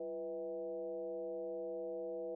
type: tone with frequency modulation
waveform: sine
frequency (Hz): 493.9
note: B4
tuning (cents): 0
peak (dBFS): -39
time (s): 0-2.35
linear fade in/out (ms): 5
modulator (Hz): 151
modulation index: 0.89
effects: none